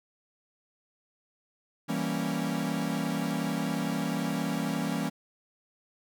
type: chord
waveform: 45% pulse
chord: E diminished seventh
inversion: none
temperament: equal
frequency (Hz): 164.81 / 196 / 233.1 / 277.2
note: E3 / G3 / Bb3 / Db4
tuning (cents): 0 / 0 / 0 / 0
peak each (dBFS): -34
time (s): 1.88-5.1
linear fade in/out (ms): 20
effects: none